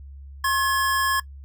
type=tone pair together; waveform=square; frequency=1073.4 / 1700 Hz; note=C6 / G#6; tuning=+44 / +40 cents; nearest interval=minor sixth; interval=796 cents; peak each=-23 dBFS; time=0.44-1.2 s; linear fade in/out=5 ms; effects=noise-tail reverb RT60 0.1 s tail -21 dB re dry + added 69 Hz sine -38 dBFS peak until 1.44 s